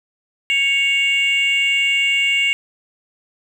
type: tone pair together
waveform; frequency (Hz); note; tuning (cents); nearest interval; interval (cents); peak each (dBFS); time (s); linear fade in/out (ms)
sine; 2215 / 2794; C#7 / F7; -2 / 0; major third; 402; -15; 0.5-2.53; 0
effects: tanh soft clip ceiling -11 dBFS + 8-bit